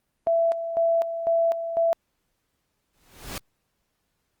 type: tone with tremolo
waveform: sine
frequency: 667 Hz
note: E5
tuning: 20 cents sharp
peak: -18 dBFS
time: 0.27-1.93 s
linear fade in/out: 0 ms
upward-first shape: square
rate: 2 Hz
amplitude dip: 65%
type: noise with exponential growth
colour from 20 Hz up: pink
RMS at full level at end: -30 dBFS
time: 2.94-3.38 s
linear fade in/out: 2 ms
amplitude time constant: 95 ms
effects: pink hiss -75 dBFS RMS until 4.4 s + Opus 32 kbps